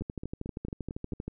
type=two click trains; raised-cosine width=3 ms; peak=-24 / -22 dBFS; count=6 / 17; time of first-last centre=0.01-1.134 / 0.02-1.28 s; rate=4.45 / 12.7 Hz; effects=none